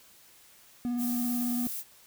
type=tone with vibrato; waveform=triangle; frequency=242.6 Hz; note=B3; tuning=31 cents flat; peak=-26 dBFS; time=0.85-1.67 s; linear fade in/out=0 ms; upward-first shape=sine; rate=18 Hz; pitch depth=21 cents each way
type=noise; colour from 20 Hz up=violet; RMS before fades=-36 dBFS; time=0.97-1.84 s; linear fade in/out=50 ms
effects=white hiss -57 dBFS RMS until 2.06 s